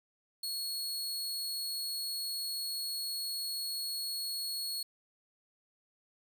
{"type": "tone", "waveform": "sawtooth", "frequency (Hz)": 4339, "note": "C#8", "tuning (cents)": -38, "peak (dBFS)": -32, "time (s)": [0.43, 4.83], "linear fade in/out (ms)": 5, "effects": ["10-bit"]}